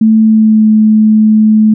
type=tone with pitch glide; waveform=sine; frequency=220 to 216.1 Hz; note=A3 to A3; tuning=0 to -31 cents; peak=-3 dBFS; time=0.01-1.74 s; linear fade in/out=5 ms; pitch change=-31 cents; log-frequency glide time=0.2-0.69 s; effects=none